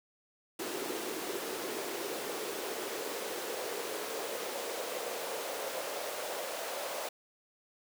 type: noise with high-pass filter sweep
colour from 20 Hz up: pink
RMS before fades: -38 dBFS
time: 0.59-7.09 s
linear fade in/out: 5 ms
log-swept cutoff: 350 to 580 Hz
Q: 3.2
effects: none